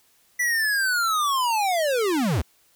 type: linear sweep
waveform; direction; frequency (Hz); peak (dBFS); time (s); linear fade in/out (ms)
square; down; 1983 to 61.74; -21; 0.39-2.42; 10
effects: white hiss -61 dBFS RMS until 2.75 s